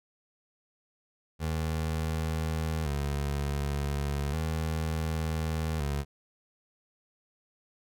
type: tone with vibrato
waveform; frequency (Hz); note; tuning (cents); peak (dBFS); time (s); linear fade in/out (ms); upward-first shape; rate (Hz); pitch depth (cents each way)
25% pulse; 75.3; D2; +44; -25; 1.39-6.05; 50; square; 0.34; 94
effects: none